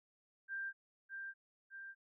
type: tone with echo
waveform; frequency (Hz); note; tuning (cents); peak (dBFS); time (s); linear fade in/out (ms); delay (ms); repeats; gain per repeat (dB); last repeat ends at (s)
sine; 1583; G6; +17; -39; 0.48-0.73; 50; 610; 2; -4; 1.95
effects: none